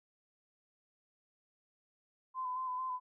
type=tone with vibrato; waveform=sine; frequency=1020 Hz; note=C6; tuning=44 cents flat; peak=-35 dBFS; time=2.34-3 s; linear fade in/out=50 ms; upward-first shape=square; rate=4.5 Hz; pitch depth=24 cents each way; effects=none